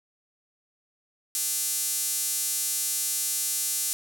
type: tone with high-pass filter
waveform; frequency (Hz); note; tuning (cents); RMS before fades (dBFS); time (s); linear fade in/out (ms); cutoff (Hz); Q
sawtooth; 300; D4; +37; -28; 1.35-3.93; 0; 7800; 1.2
effects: none